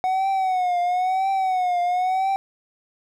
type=tone with vibrato; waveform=triangle; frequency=740 Hz; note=F#5; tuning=in tune; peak=-17 dBFS; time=0.04-2.36 s; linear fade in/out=0 ms; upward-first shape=triangle; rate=0.99 Hz; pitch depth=94 cents each way; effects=none